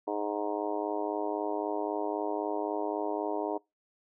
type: harmonic tone with a mistuned harmonic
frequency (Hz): 103.83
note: G#2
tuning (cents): 0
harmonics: 3 / 4 / 5 / 6 / 7 / 8 / 9 / 10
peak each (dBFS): -36 / -35 / -41 / -37 / -38 / -44 / -38 / -50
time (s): 0.07-3.58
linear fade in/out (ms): 10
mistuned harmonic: 10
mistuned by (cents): +36
effects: noise-tail reverb RT60 0.2 s tail -24 dB re dry